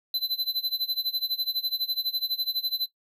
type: tone with tremolo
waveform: square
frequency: 4032 Hz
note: B7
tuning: 35 cents sharp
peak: -23 dBFS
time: 0.14-2.86 s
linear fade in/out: 2 ms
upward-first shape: sine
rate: 12 Hz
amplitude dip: 90%
effects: noise-tail reverb RT60 0.1 s tail -17 dB re dry